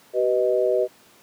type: chord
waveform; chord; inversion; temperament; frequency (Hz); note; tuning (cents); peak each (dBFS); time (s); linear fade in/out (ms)
sine; G augmented; none; equal with one note detuned; 382.4 / 493.9 / 622.3; G4 / B4 / D#5; -43 / 0 / 0; -22; 0.13-0.88; 50
effects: pink hiss -53 dBFS RMS until 1.22 s + high-pass 200 Hz 12 dB/octave